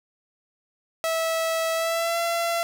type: tone with pitch glide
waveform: sawtooth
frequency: 652 to 678.1 Hz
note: E5 to E5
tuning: -19 to +49 cents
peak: -19 dBFS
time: 1.04-2.63 s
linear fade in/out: 0 ms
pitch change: +68 cents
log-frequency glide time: 1.74-2.18 s
effects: none